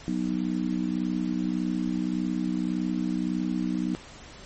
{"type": "harmonic tone", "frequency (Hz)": 61.74, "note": "B1", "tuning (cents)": 0, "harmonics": [3, 4, 5], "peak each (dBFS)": [-29, -29, -30], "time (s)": [0.08, 3.95], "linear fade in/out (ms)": 0, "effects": ["pink hiss -46 dBFS RMS until 4.45 s", "MP3 32 kbps"]}